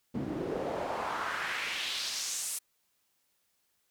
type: noise with band-pass filter sweep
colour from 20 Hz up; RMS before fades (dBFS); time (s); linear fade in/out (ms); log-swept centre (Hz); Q
pink; -35; 0.14-2.59; 10; 220 to 10000; 2
effects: white hiss -75 dBFS RMS until 3.9 s